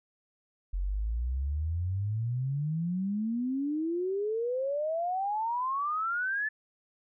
sine exponential sweep, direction up, 43.76 to 1760 Hz, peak -28 dBFS, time 0.73-6.49 s, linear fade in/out 10 ms, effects none

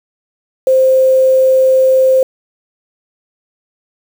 sine tone with quantisation, 523 Hz, C5, 1 cent flat, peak -6 dBFS, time 0.67-2.23 s, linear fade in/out 2 ms, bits 5, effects none

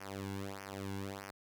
sawtooth tone with flanger, 98 Hz, G2, in tune, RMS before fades -43 dBFS, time 0-1.31 s, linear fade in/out 10 ms, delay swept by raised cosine 0.25 to 1.65 ms, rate 1.6 Hz, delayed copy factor -1, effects none

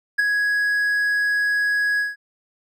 triangle tone with ADSR envelope, 1666 Hz, G#6, 5 cents sharp, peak -10 dBFS, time 0.18-2.16 s, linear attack 16 ms, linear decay 10 ms, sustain -6 dB, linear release 170 ms, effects none

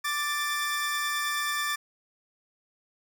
sawtooth tone pair together, 1174.7 / 1766.7 Hz, D6 / A6, 0 / +7 cents, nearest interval perfect fifth, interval 707 cents, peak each -27 / -26 dBFS, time 0.04-1.76 s, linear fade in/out 10 ms, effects none

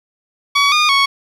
15% pulse tone with pitch steps, 1131 / 1219 / 1109 Hz, C#6 / D#6 / C#6, +34 / -36 / 0 cents, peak -4 dBFS, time 0.55-1.06 s, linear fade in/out 10 ms, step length 170 ms, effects low-pass 6000 Hz 12 dB/octave + 7-bit

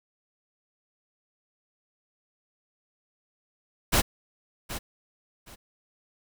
pink noise with echo, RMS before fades -21 dBFS, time 3.92-4.02 s, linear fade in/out 20 ms, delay 770 ms, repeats 2, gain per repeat -13 dB, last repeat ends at 5.56 s, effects none

